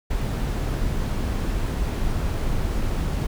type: noise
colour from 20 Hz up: brown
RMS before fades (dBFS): -24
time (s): 0.1-3.27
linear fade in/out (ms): 10
effects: none